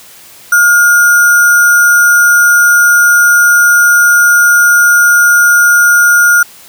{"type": "tone with sample-and-hold", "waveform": "sine", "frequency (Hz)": 1425, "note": "F6", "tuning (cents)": 34, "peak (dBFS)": -3, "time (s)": [0.52, 6.43], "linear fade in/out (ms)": 5, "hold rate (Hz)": 7350, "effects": ["white hiss -36 dBFS RMS until 6.68 s", "high-pass 80 Hz 12 dB/octave"]}